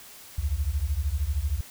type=beating tone pair; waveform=sine; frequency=65.6 / 78.6 Hz; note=C2 / D#2; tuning=+5 / +18 cents; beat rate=13 Hz; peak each=-27 / -27 dBFS; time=0.38-1.61 s; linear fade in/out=5 ms; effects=white hiss -47 dBFS RMS until 1.7 s